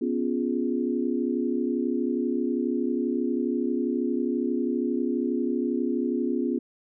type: chord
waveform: sine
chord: C# dominant seventh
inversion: third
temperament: equal with one note detuned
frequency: 246.9 / 279.3 / 349.2 / 415.3 Hz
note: B3 / C#4 / E#4 / G#4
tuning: 0 / +13 / 0 / 0 cents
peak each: -27 / -29 / -29 / -33 dBFS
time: 0.01-6.59 s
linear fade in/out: 10 ms
effects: none